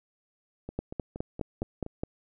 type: two click trains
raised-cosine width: 2 ms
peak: -24 / -17 dBFS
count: 6 / 7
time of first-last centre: 0.69-1.864 / 0.79-2.035 s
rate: 4.26 / 4.82 Hz
effects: none